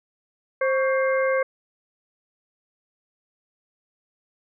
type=harmonic tone with a mistuned harmonic; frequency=528 Hz; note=C5; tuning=16 cents sharp; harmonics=1 / 2 / 3 / 4; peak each=-20 / -29 / -29 / -30 dBFS; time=0.61-1.43 s; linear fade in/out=5 ms; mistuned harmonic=2; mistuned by=+100 cents; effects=none

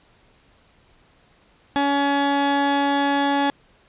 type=tone pair together; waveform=35% pulse; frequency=282 / 845 Hz; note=C#4 / G#5; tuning=+30 / +30 cents; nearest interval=octave + perfect fifth; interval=1900 cents; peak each=-19 dBFS; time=1.76-3.5 s; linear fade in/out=0 ms; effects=pink hiss -57 dBFS RMS until 3.88 s + resampled to 8000 Hz

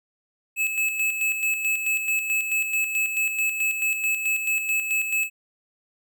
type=tone with tremolo; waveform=square; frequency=2597 Hz; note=E7; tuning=26 cents flat; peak=-21 dBFS; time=0.56-5.3 s; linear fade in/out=50 ms; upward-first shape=square; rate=4.6 Hz; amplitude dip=50%; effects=none

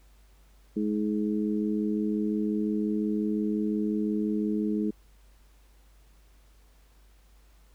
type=harmonic tone; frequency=105.7 Hz; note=G#2; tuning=31 cents sharp; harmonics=2 / 3 / 4; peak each=-27 / -30 / -34 dBFS; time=0.76-4.91 s; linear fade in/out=10 ms; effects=added 50 Hz sine -55 dBFS peak until 7.74 s + pink hiss -65 dBFS RMS until 7.74 s

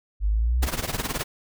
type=linear sweep; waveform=sine; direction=up; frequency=48.84 to 65.6 Hz; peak=-19 dBFS; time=0.2-0.69 s; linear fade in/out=50 ms
type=noise with tremolo; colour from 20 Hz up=pink; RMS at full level=-25 dBFS; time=0.62-1.24 s; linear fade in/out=10 ms; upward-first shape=triangle; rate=19 Hz; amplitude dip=90%
effects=none

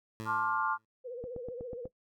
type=tone with exponential decay; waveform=15% pulse; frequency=110 Hz; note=A2; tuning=in tune; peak=-31 dBFS; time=0.2-0.85 s; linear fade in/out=0 ms; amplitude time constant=140 ms
type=chord; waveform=sine; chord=D minor seventh; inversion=second; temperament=just; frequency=881 / 1057.2 / 1174.7 / 1409.6 Hz; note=A5 / C6 / D6 / F6; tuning=+2 / +18 / 0 / +16 cents; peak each=-34 dBFS; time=0.25-0.78 s; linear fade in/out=50 ms
type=tone with vibrato; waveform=sine; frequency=488.5 Hz; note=B4; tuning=19 cents flat; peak=-38 dBFS; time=1.04-1.88 s; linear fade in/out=20 ms; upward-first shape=sine; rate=15 Hz; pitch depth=94 cents each way
type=click train; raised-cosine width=2 ms; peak=-29 dBFS; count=6; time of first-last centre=1.24-1.855 s; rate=8.13 Hz
effects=noise-tail reverb RT60 0.1 s tail -19 dB re dry

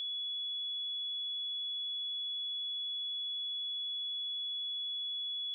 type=tone; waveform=sine; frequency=3392 Hz; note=G#7; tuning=36 cents sharp; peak=-35 dBFS; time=0-5.54 s; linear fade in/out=0 ms; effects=none

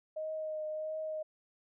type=tone with vibrato; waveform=sine; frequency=622.3 Hz; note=D#5; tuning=in tune; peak=-35 dBFS; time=0.16-1.23 s; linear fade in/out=10 ms; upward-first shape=triangle; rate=1.5 Hz; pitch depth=20 cents each way; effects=none

